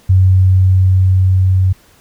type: tone with level ramp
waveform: sine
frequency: 93.6 Hz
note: F#2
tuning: 20 cents sharp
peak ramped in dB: -5 to -8 dBFS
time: 0.09-1.73 s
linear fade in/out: 10 ms
effects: pink hiss -48 dBFS RMS until 2 s